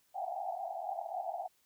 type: band-pass noise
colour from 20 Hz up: pink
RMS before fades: -39 dBFS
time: 0.14-1.48 s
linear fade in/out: 20 ms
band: 680 to 800 Hz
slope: 96 dB/octave
effects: white hiss -72 dBFS RMS until 1.65 s